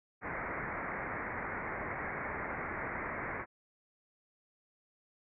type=low-pass noise; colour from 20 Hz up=white; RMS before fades=-39 dBFS; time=0.21-3.46 s; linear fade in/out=50 ms; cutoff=2200 Hz; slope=96 dB/octave; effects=none